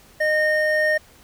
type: tone pair together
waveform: triangle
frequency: 614.4 / 1841 Hz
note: D#5 / A#6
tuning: -22 / -22 cents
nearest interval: octave + perfect fifth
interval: 1900 cents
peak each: -18 dBFS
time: 0.2-0.98 s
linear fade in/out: 10 ms
effects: pink hiss -51 dBFS RMS until 1.23 s